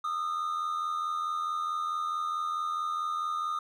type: tone pair together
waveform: triangle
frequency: 1225 / 1309.6 Hz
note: D#6 / E6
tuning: -27 / -12 cents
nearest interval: minor second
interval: 115 cents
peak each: -28 / -36 dBFS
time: 0.04-3.59 s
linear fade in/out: 5 ms
effects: none